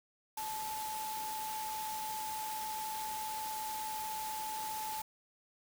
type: tone in noise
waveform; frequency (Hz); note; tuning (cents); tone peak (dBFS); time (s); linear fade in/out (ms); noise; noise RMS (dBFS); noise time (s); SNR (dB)
sine; 869; A5; -22; -38; 0.37-5.02; 5; white; -44; 0.37-5.02; +3
effects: none